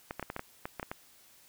clicks, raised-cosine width 0.5 ms, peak -21 dBFS, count 10, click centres 0.109 / 0.196 / 0.227 / 0.301 / 0.364 / 0.394 / 0.655 / 0.797 / 0.829 / 0.915 s, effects white hiss -60 dBFS RMS until 1.48 s

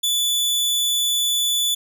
sawtooth tone, 3470 Hz, A7, 25 cents flat, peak -15 dBFS, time 0.03-1.75 s, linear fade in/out 10 ms, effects none

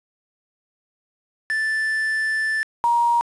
triangle / sine tone pair in turn, 1760 / 944.3 Hz, A6 / A#5, 0 / +22 cents, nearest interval major seventh, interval 1078 cents, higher first, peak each -18 / -15 dBFS, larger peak second, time 1.5-2.63 / 2.84-3.21 s, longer first, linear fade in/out 0 ms, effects resampled to 24000 Hz + 7-bit

